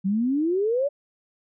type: exponential sweep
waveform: sine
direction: up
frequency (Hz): 185 to 587.3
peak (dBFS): -20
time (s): 0.04-0.89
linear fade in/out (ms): 20
effects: none